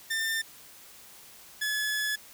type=tone pair in turn; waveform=sawtooth; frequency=1796 / 1708.3 Hz; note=A6 / G#6; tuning=+35 / +48 cents; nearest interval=minor second; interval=87 cents; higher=first; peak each=-24 dBFS; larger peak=neither; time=0.1-0.42 / 1.61-2.16 s; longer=second; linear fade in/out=10 ms; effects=white hiss -51 dBFS RMS until 2.33 s